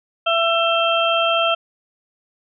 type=harmonic tone with a mistuned harmonic; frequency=669 Hz; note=E5; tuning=25 cents sharp; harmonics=1 / 2 / 4 / 5; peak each=-19 / -20 / -23 / -22 dBFS; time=0.26-1.55 s; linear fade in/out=10 ms; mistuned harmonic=5; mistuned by=-91 cents; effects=none